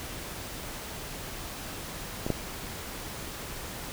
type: clicks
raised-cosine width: 2 ms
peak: -17 / -12 dBFS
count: 2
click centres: 2.265 / 2.303 s
effects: pink hiss -39 dBFS RMS until 3.92 s